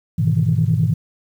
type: chord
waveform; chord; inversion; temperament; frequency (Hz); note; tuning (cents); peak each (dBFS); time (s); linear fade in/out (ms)
sine; E major seventh; first; equal; 103.83 / 123.47 / 155.56 / 164.81; G#2 / B2 / D#3 / E3; 0 / 0 / 0 / 0; -19; 0.18-0.94; 10
effects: tanh soft clip ceiling -5 dBFS + 8-bit